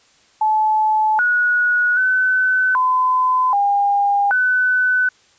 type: tone with pitch steps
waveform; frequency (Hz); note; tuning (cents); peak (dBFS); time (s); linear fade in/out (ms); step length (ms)
sine; 864 / 1459 / 1513 / 1017 / 807 / 1500; A5 / F#6 / F#6 / C6 / G#5 / F#6; -32 / -25 / +38 / -50 / -50 / +23; -13; 0.41-5.09; 5; 780
effects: white hiss -54 dBFS RMS until 5.38 s + resampled to 16000 Hz